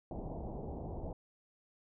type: low-pass noise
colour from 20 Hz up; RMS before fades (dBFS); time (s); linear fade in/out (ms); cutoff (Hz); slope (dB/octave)
pink; -42; 0.11-1.13; 2; 840; 48
effects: none